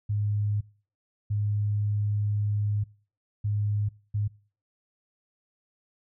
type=tone bursts at uneven times; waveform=sine; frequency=103.83 Hz; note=G#2; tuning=in tune; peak=-24 dBFS; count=4; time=0.09-0.61 / 1.3-2.84 / 3.44-3.89 / 4.14-4.28 s; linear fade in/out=10 ms; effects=noise-tail reverb RT60 0.4 s tail -22 dB re dry